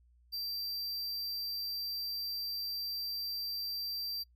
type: tone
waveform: square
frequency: 4699 Hz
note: D8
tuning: in tune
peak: -36 dBFS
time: 0.32-4.24 s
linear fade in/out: 20 ms
effects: noise-tail reverb RT60 0.1 s tail -23 dB re dry + added 60 Hz sine -62 dBFS peak until 4.35 s